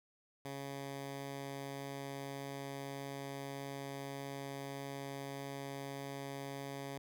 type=tone; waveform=10% pulse; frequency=138.59 Hz; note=C#3; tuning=in tune; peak=-34 dBFS; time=0.45-6.98 s; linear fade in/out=2 ms; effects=none